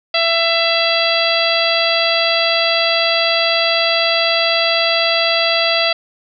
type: harmonic tone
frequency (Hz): 668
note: E5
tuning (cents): +23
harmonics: 1 / 2 / 3 / 4 / 5 / 6 / 7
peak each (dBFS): -18 / -23 / -22 / -20 / -20 / -23 / -20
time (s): 0.14-5.93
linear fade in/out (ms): 5
effects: none